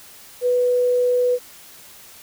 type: tone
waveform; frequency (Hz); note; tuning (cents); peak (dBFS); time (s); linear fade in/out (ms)
sine; 493.9; B4; 0; -15; 0.41-1.39; 50
effects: white hiss -44 dBFS RMS until 2.22 s